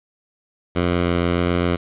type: tone with vibrato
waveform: 10% pulse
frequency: 87.31 Hz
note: F2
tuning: in tune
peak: -9 dBFS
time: 0.75-1.77 s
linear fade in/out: 20 ms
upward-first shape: square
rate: 1.6 Hz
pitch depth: 8 cents each way
effects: resampled to 8000 Hz + 7-bit